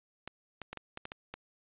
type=clicks; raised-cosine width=0.3 ms; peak=-24 dBFS; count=8; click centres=0.276 / 0.617 / 0.73 / 0.773 / 0.974 / 1.054 / 1.119 / 1.34 s; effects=resampled to 8000 Hz + 11-bit